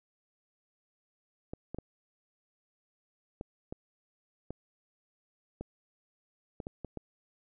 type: clicks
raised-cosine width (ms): 2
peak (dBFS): -25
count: 11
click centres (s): 1.535 / 1.746 / 1.786 / 3.411 / 3.725 / 4.506 / 5.61 / 6.602 / 6.669 / 6.847 / 6.973
effects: none